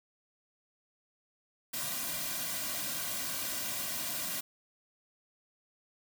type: noise with comb filter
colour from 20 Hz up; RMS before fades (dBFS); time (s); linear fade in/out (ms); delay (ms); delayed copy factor
white; -36; 1.73-4.41; 10; 2.3; -0.85
effects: none